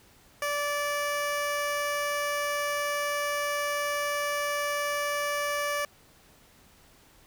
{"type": "tone", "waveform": "15% pulse", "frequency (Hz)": 581, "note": "D5", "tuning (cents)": -19, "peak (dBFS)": -21, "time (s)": [0.42, 5.85], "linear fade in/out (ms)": 2, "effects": ["pink hiss -58 dBFS RMS until 7.26 s"]}